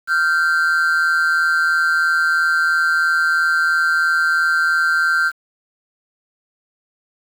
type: tone pair together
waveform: triangle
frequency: 1390 / 1553 Hz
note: F6 / G6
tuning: -9 / -17 cents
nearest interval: major second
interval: 192 cents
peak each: -15 dBFS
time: 0.07-5.32 s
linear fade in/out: 50 ms
effects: 7-bit